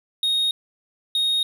triangle tone pair in turn, 3729 / 3729 Hz, A#7 / A#7, 0 / 0 cents, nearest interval unison, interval 0 cents, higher neither, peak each -17 dBFS, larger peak neither, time 0.23-0.51 / 1.15-1.43 s, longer neither, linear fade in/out 2 ms, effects none

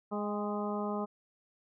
harmonic tone with a mistuned harmonic, 207.7 Hz, G#3, in tune, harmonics 1 / 2 / 3 / 4 / 5 / 6, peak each -35 / -38 / -40 / -41 / -42 / -43 dBFS, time 0.11-1.06 s, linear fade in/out 20 ms, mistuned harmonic 4, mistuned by -24 cents, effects none

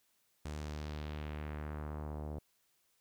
sawtooth tone with low-pass filter sweep, 75.3 Hz, D2, 44 cents sharp, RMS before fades -42 dBFS, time 0.45-2.39 s, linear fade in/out 5 ms, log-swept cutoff 8700 to 630 Hz, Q 1.4, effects white hiss -75 dBFS RMS until 3 s

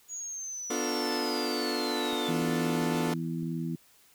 sine linear sweep, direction down, 6800 to 3455 Hz, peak -35 dBFS, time 0.08-2.32 s, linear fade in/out 50 ms
sawtooth chord, B half-diminished seventh, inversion none, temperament equal with one note detuned, 246.9 / 293.7 / 352.7 / 440 Hz, B3 / D4 / F4 / A4, 0 / 0 / +17 / 0 cents, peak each -31 dBFS, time 0.7-3.14 s, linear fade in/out 5 ms
clicks, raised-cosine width 3 ms, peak -38 dBFS, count 7, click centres 2.131 / 2.42 / 2.491 / 2.82 / 2.946 / 3.08 / 3.43 s
harmonic tone, 82.41 Hz, E2, in tune, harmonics 2 / 3 / 4, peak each -32 / -36 / -38 dBFS, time 2.28-3.76 s, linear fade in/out 10 ms
effects white hiss -61 dBFS RMS until 4.14 s

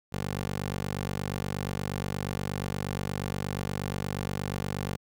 15% pulse tone with high-pass filter, 48.43 Hz, G1, 20 cents flat, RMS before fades -33 dBFS, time 0.12-4.97 s, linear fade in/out 20 ms, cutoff 110 Hz, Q 0.67, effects none

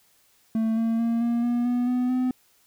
triangle tone with pitch steps, 222.9 / 227.1 / 231.3 / 235.6 / 240 / 244.5 / 249 / 253.7 Hz, A3 / A#3 / A#3 / A#3 / B3 / B3 / B3 / B3, +23 / -45 / -13 / +19 / -49 / -17 / +14 / +47 cents, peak -19 dBFS, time 0.55-2.31 s, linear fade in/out 2 ms, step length 220 ms, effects white hiss -62 dBFS RMS until 2.66 s

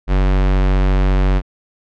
square tone, 47.27 Hz, F#1, 38 cents sharp, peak -12 dBFS, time 0.07-1.42 s, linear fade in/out 50 ms, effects low-pass 3000 Hz 12 dB/octave

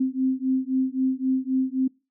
sine beating tone pair, 259.5 / 263.3 Hz, C4 / C4, -14 / +11 cents, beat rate 3.8 Hz, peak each -24 dBFS, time 0-1.88 s, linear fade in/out 10 ms, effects noise-tail reverb RT60 0.3 s tail -25 dB re dry

